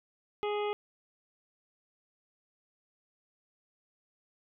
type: harmonic tone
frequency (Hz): 415.3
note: G#4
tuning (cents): 0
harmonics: 1 / 2 / 3 / 5 / 6 / 7 / 8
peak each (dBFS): -31 / -37 / -41 / -45 / -47 / -48 / -49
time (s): 0.43-0.73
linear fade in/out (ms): 0
effects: none